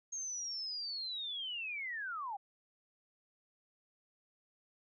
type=linear sweep; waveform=sine; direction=down; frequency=6510 to 761 Hz; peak=-38 dBFS; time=0.12-2.37 s; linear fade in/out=10 ms; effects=none